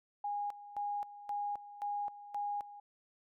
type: tone with tremolo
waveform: sine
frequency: 820 Hz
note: G#5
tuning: 22 cents flat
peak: -34 dBFS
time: 0.24-2.8 s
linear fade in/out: 5 ms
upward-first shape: square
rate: 1.9 Hz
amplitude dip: 80%
effects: none